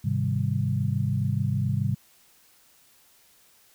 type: chord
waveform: sine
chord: Ab major seventh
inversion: none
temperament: equal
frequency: 103.83 / 130.81 / 155.56 / 196 Hz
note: Ab2 / C3 / Eb3 / G3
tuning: 0 / 0 / 0 / 0 cents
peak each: -27 / -26 / -32 / -31 dBFS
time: 0.04-1.95 s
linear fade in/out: 10 ms
effects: white hiss -59 dBFS RMS until 3.74 s